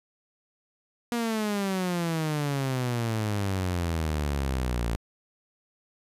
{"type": "exponential sweep", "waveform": "sawtooth", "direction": "down", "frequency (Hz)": [239.9, 55.9], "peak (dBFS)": -22, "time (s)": [1.12, 4.96], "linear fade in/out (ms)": 0, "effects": ["resampled to 32000 Hz"]}